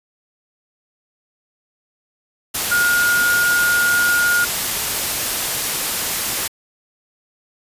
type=tone in noise; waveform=sine; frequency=1428 Hz; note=F6; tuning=38 cents sharp; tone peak=-14 dBFS; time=2.71-4.45 s; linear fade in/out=10 ms; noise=white; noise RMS=-21 dBFS; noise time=2.54-6.48 s; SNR=+4 dB; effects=resampled to 32000 Hz